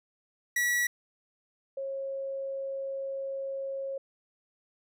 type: tone pair in turn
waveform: 45% pulse / sine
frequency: 1936 / 543.3 Hz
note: B6 / C#5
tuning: -35 / -35 cents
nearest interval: octave + minor seventh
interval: 2200 cents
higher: first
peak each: -25 / -32 dBFS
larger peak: first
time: 0.56-0.87 / 1.77-3.98 s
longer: second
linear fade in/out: 5 ms
effects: none